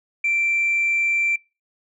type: tone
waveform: sine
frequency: 2349 Hz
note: D7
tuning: in tune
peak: -17 dBFS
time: 0.24-1.36 s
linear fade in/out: 5 ms
effects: noise-tail reverb RT60 0.3 s tail -24 dB re dry + tanh soft clip ceiling -14 dBFS